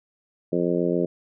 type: harmonic tone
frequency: 87.31 Hz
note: F2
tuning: in tune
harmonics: 2 / 3 / 4 / 5 / 6 / 7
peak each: -27 / -28 / -25 / -27 / -29 / -31 dBFS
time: 0.52-1.06 s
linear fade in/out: 10 ms
effects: none